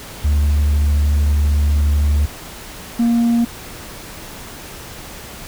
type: tone pair in turn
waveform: sine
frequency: 73.42 / 234.5 Hz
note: D2 / A#3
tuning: 0 / +11 cents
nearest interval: octave + minor sixth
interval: 2011 cents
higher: second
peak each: -9 dBFS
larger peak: neither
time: 0.24-2.26 / 2.99-3.45 s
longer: first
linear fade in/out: 10 ms
effects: tanh soft clip ceiling -11 dBFS + pink hiss -34 dBFS RMS until 5.47 s